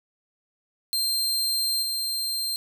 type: tone with level steps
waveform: sawtooth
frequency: 4165 Hz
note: C8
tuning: 9 cents flat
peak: -20 / -23 dBFS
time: 0.93-2.56 s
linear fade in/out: 0 ms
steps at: 1.82 s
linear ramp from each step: 10 ms
effects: none